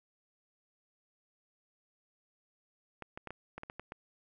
clicks, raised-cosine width 0.5 ms, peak -27 dBFS, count 9, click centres 3.023 / 3.175 / 3.273 / 3.306 / 3.58 / 3.634 / 3.699 / 3.796 / 3.921 s, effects none

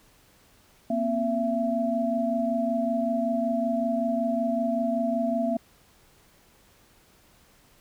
sine tone cluster, 236.1 / 261.4 / 670 Hz, A#3 / C4 / E5, +22 / -1 / +28 cents, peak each -27 / -31 / -26 dBFS, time 0.9-5.57 s, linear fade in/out 5 ms, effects pink hiss -59 dBFS RMS until 7.8 s

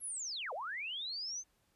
sine linear two-way sweep, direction down then up, 11400 to 470 to 6350 Hz, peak -38 dBFS, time 0-1.44 s, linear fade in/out 50 ms, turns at 0.53 s, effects pink hiss -75 dBFS RMS until 1.75 s + resampled to 32000 Hz

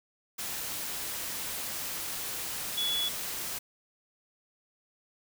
sine tone in noise, 3400 Hz, G#7, 40 cents sharp, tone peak -28 dBFS, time 2.77-3.09 s, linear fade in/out 10 ms, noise white, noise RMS -36 dBFS, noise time 0.38-3.59 s, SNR +5 dB, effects none

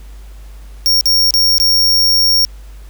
45% pulse tone with dropouts, 5550 Hz, F8, 12 cents flat, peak -9 dBFS, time 0.86-2.45 s, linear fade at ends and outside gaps 0 ms, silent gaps 1.01-1.057 / 1.307-1.339 / 1.582-1.6 s, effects added 50 Hz sine -31 dBFS peak until 2.89 s + pink hiss -47 dBFS RMS until 2.89 s

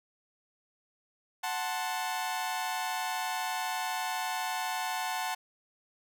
sawtooth chord, F# diminished, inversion none, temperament equal with one note detuned, 740 / 880 / 1052 Hz, F#5 / A5 / C6, 0 / 0 / +9 cents, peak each -31 / -31 / -36 dBFS, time 1.43-5.35 s, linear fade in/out 10 ms, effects none

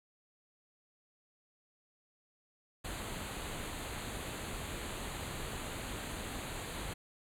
pink band-stop noise, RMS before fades -41 dBFS, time 2.84-6.94 s, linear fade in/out 10 ms, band 4500 to 6500 Hz, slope 96 dB/octave, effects low-pass 11000 Hz 12 dB/octave

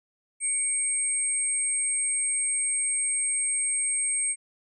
sine tone pair together, 2246 / 8480 Hz, C#7 / C9, +22 / +22 cents, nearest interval octave + major seventh, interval 2300 cents, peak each -35 / -24 dBFS, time 0.4-4.36 s, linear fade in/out 50 ms, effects none

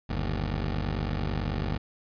15% pulse tone pair together, 49 / 77.78 Hz, G1 / D#2, 0 / 0 cents, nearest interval minor sixth, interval 800 cents, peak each -23 / -26 dBFS, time 0.09-1.78 s, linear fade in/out 10 ms, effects resampled to 11025 Hz

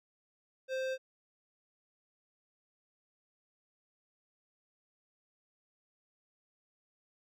sine tone with hard clipping, 523.3 Hz, C5, in tune, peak -35 dBFS, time 0.68-0.98 s, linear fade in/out 50 ms, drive 16 dB, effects none

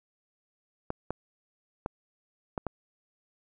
clicks, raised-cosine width 1 ms, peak -17 dBFS, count 5, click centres 0.904 / 1.106 / 1.861 / 2.578 / 2.667 s, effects none

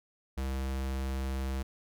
square tone, 66.4 Hz, C2, 26 cents sharp, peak -32 dBFS, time 0.37-1.63 s, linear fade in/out 10 ms, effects none

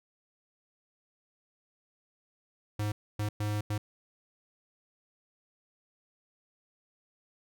square tone bursts at uneven times, 104.8 Hz, G#2, 16 cents sharp, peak -30 dBFS, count 4, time 2.79-2.92 / 3.19-3.29 / 3.4-3.61 / 3.7-3.78 s, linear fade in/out 5 ms, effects none

